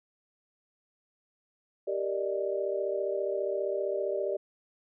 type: chord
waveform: sine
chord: Eb major seventh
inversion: first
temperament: equal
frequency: 392 / 466.2 / 587.3 / 622.3 Hz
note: G4 / Bb4 / D5 / Eb5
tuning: 0 / 0 / 0 / 0 cents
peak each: -32 / -37 / -32 / -37 dBFS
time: 1.87-4.37 s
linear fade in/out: 10 ms
effects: none